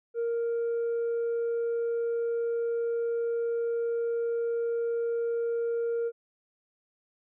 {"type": "tone with tanh clipping", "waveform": "sine", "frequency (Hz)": 466.2, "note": "A#4", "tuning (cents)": 0, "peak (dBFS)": -27, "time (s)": [0.14, 6.12], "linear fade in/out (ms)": 50, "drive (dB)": 1, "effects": []}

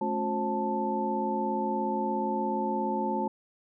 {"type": "tone cluster", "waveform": "sine", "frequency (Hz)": [215.8, 272.8, 359.6, 534, 880], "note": ["A3", "C#4", "F#4", "C5", "A5"], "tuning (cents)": [-33, -28, -49, 35, 0], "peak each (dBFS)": [-32, -37, -34, -36, -30], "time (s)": [0.01, 3.28], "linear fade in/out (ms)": 5, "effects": []}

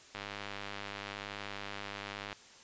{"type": "click train", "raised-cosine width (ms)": 0.3, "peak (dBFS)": -24, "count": 221, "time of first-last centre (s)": [0.15, 2.328], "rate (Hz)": 101, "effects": ["white hiss -56 dBFS RMS until 2.63 s", "resampled to 16000 Hz"]}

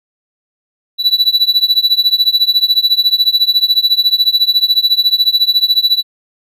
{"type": "tone with tremolo", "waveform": "triangle", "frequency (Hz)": 3951, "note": "B7", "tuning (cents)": 0, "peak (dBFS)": -3, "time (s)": [0.98, 6.03], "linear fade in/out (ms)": 50, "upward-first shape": "triangle", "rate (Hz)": 14, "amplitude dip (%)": 100, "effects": []}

